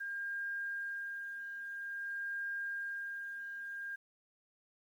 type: tone with tremolo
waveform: sine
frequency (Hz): 1608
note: G6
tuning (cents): +44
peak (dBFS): -36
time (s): 0-3.96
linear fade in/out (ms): 10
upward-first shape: sine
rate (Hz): 0.5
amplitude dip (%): 45
effects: 11-bit